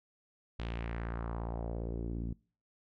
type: tone with low-pass filter sweep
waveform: sawtooth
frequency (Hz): 57.4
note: A#1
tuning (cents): -26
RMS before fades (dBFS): -38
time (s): 0.59-2.33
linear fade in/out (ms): 5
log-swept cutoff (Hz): 3500 to 230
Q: 2.1
effects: noise-tail reverb RT60 0.4 s tail -24 dB re dry